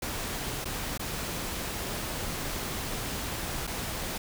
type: noise with dropouts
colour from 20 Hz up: pink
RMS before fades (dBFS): -34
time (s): 0.02-4.18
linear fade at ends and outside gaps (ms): 5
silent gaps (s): 0.645-0.654 / 0.977-0.994 / 3.67-3.674
effects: none